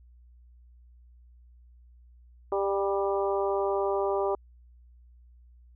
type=harmonic tone with a mistuned harmonic; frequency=197.9 Hz; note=G3; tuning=17 cents sharp; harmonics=2 / 3 / 4 / 5 / 6; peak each=-27 / -31 / -33 / -35 / -37 dBFS; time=2.52-4.35 s; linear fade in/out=2 ms; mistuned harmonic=5; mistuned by=-20 cents; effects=added 60 Hz sine -52 dBFS peak until 5.75 s